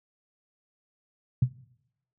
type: tone with exponential decay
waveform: sine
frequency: 126.6 Hz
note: B2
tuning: 43 cents sharp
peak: -14 dBFS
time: 1.42-1.52 s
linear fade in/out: 5 ms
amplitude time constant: 20 ms
effects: noise-tail reverb RT60 0.8 s tail -20 dB re dry + high-pass 60 Hz 12 dB/octave